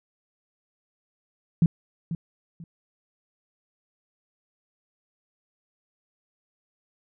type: tone with echo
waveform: sine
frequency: 166.1 Hz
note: E3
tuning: 13 cents sharp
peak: -14 dBFS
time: 1.62-1.66 s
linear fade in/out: 2 ms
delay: 490 ms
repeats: 2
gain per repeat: -12 dB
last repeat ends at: 2.64 s
effects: none